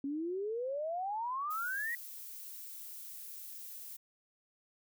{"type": "exponential sweep", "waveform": "sine", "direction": "up", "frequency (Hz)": [271, 1954], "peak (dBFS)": -34, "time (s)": [0.04, 1.95], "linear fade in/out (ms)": 2}
{"type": "noise", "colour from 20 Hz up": "violet", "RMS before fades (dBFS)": -47, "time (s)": [1.5, 3.97], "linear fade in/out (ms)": 10}
{"effects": []}